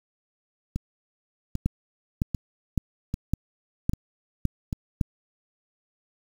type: two click trains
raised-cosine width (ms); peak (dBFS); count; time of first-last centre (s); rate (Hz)
5; -15 / -10; 6 / 7; 0.76-4.728 / 1.66-5.012; 1.26 / 1.79
effects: 7-bit